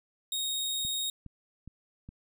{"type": "tone", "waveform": "sawtooth", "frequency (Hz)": 3737, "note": "A#7", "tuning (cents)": 4, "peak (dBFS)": -27, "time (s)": [0.32, 1.1], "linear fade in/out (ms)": 2}
{"type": "click train", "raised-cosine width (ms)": 5, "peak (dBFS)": -32, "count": 4, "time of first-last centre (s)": [0.85, 2.09], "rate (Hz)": 2.42}
{"effects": []}